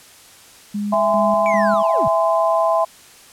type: tone with tremolo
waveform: sine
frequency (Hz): 205.9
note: G#3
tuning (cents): -15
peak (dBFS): -20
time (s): 0.74-1.83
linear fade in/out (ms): 10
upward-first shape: square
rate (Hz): 2.5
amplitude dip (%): 60
type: chord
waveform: sine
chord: E augmented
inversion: none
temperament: just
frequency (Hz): 659.3 / 824.1 / 1030.1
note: E5 / G#5 / B#5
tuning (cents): 0 / -14 / -27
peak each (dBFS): -16 / -22 / -19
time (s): 0.92-2.85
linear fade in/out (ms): 10
type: linear sweep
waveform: triangle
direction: down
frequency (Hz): 2342 to 99.7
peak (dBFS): -22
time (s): 1.46-2.08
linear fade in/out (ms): 0
effects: white hiss -45 dBFS RMS until 3.32 s + low-pass 11000 Hz 12 dB/octave